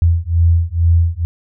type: beating tone pair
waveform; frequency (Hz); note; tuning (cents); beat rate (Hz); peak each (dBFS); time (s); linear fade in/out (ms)
sine; 83.2 / 85.4; E2 / F2; +17 / -38; 2.2; -13; 0.02-1.25; 0
effects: none